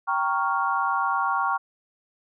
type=chord; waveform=sine; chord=G half-diminished seventh; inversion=none; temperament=equal; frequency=784 / 932.3 / 1108.7 / 1396.9 Hz; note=G5 / Bb5 / Db6 / F6; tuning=0 / 0 / 0 / 0 cents; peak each=-28 / -28 / -25 / -28 dBFS; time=0.07-1.58 s; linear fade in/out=20 ms; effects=none